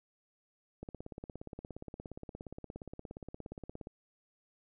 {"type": "click train", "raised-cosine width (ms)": 2, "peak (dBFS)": -30, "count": 53, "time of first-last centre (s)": [0.83, 3.871], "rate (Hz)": 17.1, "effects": []}